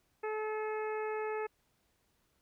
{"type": "harmonic tone with a mistuned harmonic", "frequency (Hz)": 431.3, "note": "A4", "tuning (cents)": -35, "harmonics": [1, 2, 3, 4, 5, 6], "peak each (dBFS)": [-35, -41, -45, -47, -49, -51], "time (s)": [0.23, 1.47], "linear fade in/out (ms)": 10, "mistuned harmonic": 6, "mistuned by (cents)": -17, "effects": ["pink hiss -75 dBFS RMS until 2.41 s"]}